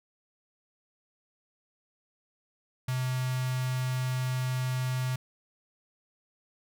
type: tone with notch filter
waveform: square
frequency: 128.1 Hz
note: C3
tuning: 36 cents flat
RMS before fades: -30 dBFS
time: 2.88-5.16 s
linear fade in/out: 5 ms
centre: 420 Hz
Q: 0.58
effects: none